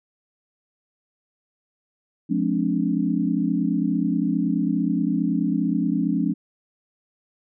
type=chord; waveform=sine; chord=D half-diminished seventh; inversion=first; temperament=just; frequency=176.2 / 211.4 / 264.3 / 293.7 Hz; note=F3 / Ab3 / C4 / D4; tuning=+16 / +31 / +18 / 0 cents; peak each=-25 dBFS; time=2.29-6.34 s; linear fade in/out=20 ms; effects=none